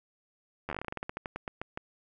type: slowing click train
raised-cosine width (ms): 0.5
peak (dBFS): -20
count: 20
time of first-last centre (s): 0.69-1.775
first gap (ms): 11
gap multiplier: 1.16
effects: none